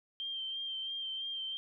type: tone with vibrato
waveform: sine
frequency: 3157 Hz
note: G7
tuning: 12 cents sharp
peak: -36 dBFS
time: 0.2-1.57 s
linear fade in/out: 0 ms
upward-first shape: sine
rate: 3 Hz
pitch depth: 24 cents each way
effects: none